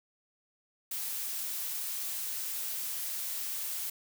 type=noise; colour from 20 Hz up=blue; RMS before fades=-36 dBFS; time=0.91-3.9 s; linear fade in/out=5 ms; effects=none

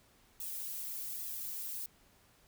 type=noise with flanger; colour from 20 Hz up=violet; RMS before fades=-41 dBFS; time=0.4-1.86 s; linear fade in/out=2 ms; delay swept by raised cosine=1.3 to 3.1 ms; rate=1.2 Hz; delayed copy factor=-1; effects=pink hiss -66 dBFS RMS until 2.47 s

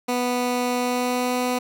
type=tone with pitch glide; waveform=15% pulse; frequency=246.8 to 249.2 Hz; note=B3 to B3; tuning=-1 to +16 cents; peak=-15 dBFS; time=0.08-1.59 s; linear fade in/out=10 ms; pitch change=+17 cents; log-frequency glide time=0.77-1.34 s; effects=none

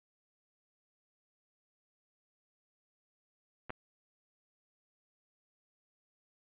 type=clicks; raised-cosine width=0.5 ms; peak=-29 / -23 dBFS; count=2; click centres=3.696 / 3.704 s; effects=resampled to 8000 Hz

